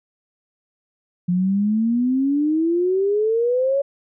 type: exponential sweep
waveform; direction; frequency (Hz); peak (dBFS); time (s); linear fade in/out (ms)
sine; up; 174.61 to 565; -16; 1.28-3.82; 10
effects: none